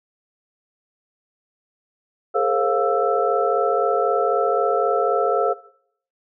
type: tone cluster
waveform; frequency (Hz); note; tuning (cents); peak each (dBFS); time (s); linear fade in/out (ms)
sine; 415.3 / 459.2 / 534 / 703 / 1323; G#4 / A#4 / C5 / F5 / E6; 0 / -26 / +35 / +11 / +6; -23; 2.34-5.54; 20
effects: noise-tail reverb RT60 0.6 s tail -17 dB re dry